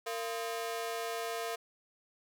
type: ring-modulated tone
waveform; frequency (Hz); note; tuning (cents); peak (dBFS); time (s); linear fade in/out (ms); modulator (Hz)
sawtooth; 573; D5; -43; -28; 0.06-1.56; 10; 113
effects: none